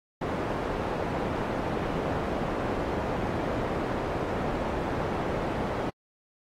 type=low-pass noise; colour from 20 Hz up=white; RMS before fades=-30 dBFS; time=0.21-5.9 s; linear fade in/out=5 ms; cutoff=690 Hz; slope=12 dB/octave; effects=AAC 48 kbps